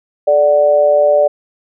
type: tone with amplitude modulation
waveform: sine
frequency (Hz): 587.3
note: D5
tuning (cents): 0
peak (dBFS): -4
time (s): 0.27-1.28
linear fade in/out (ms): 10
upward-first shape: sine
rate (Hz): 157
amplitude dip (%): 70
effects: none